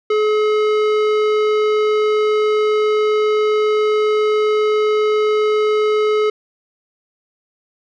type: tone with tanh clipping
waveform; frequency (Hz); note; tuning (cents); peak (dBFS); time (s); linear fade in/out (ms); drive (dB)
sine; 426.3; G#4; +45; -15; 0.1-6.3; 5; 16
effects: none